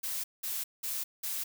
blue noise bursts, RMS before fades -35 dBFS, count 4, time 0.03-1.44 s, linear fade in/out 10 ms, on 210 ms, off 190 ms, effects none

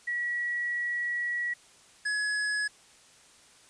sine / square tone pair in turn, 1927 / 1688.7 Hz, B6 / G#6, -43 / +28 cents, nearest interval major second, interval 229 cents, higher first, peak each -28 dBFS, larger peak neither, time 0.07-1.54 / 2.05-2.68 s, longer first, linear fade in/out 10 ms, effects white hiss -57 dBFS RMS until 3.69 s + resampled to 22050 Hz

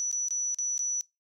sine tone with dropouts, 5920 Hz, F#8, in tune, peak -27 dBFS, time 0-1.01 s, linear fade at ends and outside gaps 0 ms, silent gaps 0.114-0.127 / 0.284-0.307 / 0.545-0.586 / 0.779-0.792 s, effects noise-tail reverb RT60 0.2 s tail -21 dB re dry

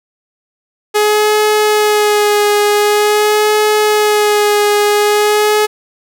sawtooth tone with vibrato, 419.6 Hz, G#4, 18 cents sharp, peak -5 dBFS, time 0.94-5.67 s, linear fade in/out 20 ms, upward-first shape sine, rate 0.46 Hz, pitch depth 22 cents each way, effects none

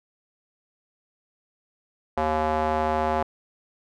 square tone with band-pass filter, 77.78 Hz, D#2, in tune, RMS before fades -24 dBFS, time 2.17-3.23 s, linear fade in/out 5 ms, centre 780 Hz, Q 2.1, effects none

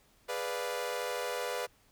sawtooth chord, G# diminished seventh, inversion none, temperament equal, 415.3 / 493.9 / 587.3 / 698.5 Hz, G#4 / B4 / D5 / F5, 0 / 0 / 0 / 0 cents, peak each -38 / -32 / -36 / -38 dBFS, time 0.28-1.67 s, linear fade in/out 20 ms, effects pink hiss -66 dBFS RMS until 1.91 s

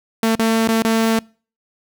sawtooth tone with dropouts, 224.7 Hz, A3, 37 cents sharp, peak -10 dBFS, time 0.23-1.19 s, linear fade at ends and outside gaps 2 ms, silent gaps 0.353-0.393 / 0.676-0.686 / 0.822-0.848 s, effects noise-tail reverb RT60 0.4 s tail -26 dB re dry

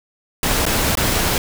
pink noise with dropouts, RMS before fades -18 dBFS, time 0.43-1.38 s, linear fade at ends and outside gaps 1 ms, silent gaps 0.654-0.664 / 0.953-0.972 s, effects none

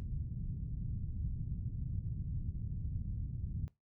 white low-pass noise, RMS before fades -39 dBFS, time 0-3.68 s, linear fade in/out 0 ms, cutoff 140 Hz, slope 24 dB/octave, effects noise-tail reverb RT60 0.2 s tail -20 dB re dry

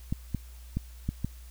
clicks, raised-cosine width 5 ms, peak -16 dBFS, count 5, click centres 0.125 / 0.347 / 0.77 / 1.09 / 1.246 s, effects added 60 Hz sine -44 dBFS peak until 1.5 s + white hiss -57 dBFS RMS until 1.5 s

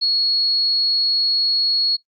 sine tone, 4336 Hz, C#8, 39 cents flat, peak -15 dBFS, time 0.01-1.97 s, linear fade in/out 20 ms, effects noise-tail reverb RT60 0.1 s tail -17 dB re dry + Opus 48 kbps

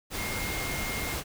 sine tone in noise, 2130 Hz, C7, 30 cents sharp, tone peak -36 dBFS, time 0.15-1.17 s, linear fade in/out 50 ms, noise pink, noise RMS -33 dBFS, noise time 0.1-1.24 s, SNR -6 dB, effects none

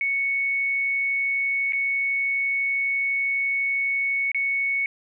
sine tone with dropouts, 2217 Hz, C#7, in tune, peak -21 dBFS, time 0.01-4.86 s, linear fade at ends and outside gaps 1 ms, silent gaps 1.723-1.732 / 4.317-4.346 s, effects none

